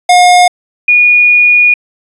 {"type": "tone pair in turn", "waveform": ["square", "sine"], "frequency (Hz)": [717, 2447], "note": ["F5", "D#7"], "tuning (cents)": [45, -29], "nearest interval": "octave + major sixth", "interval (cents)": 2126, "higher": "second", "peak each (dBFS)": -3, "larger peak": "neither", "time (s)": [[0.09, 0.48], [0.88, 1.74]], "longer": "second", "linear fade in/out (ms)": 5, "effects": ["resampled to 24000 Hz"]}